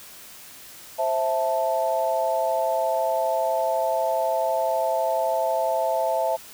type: chord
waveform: sine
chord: A minor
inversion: first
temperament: just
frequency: 528 / 660 / 880 Hz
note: C5 / E5 / A5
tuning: +16 / +2 / 0 cents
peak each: -27 / -23 / -26 dBFS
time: 0.98-6.37 s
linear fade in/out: 20 ms
effects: white hiss -44 dBFS RMS until 6.53 s